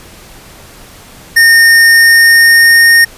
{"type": "tone with pitch glide", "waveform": "square", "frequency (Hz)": [1831, 1843.7], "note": ["A#6", "A#6"], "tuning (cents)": [-32, -20], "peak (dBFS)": -3, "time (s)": [1.36, 3.05], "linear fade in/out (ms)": 10, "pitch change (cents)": 12, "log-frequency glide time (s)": [1.9, 2.93], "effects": ["pink hiss -35 dBFS RMS until 3.17 s", "resampled to 32000 Hz"]}